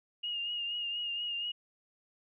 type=tone with vibrato; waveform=sine; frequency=2846 Hz; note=F7; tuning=32 cents sharp; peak=-33 dBFS; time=0.23-1.52 s; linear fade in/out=10 ms; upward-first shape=triangle; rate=4.2 Hz; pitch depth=41 cents each way; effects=none